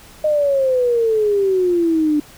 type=exponential sweep; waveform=sine; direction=down; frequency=618 to 293.7 Hz; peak=-13 dBFS; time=0.24-2.2 s; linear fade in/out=5 ms; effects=pink hiss -43 dBFS RMS until 2.37 s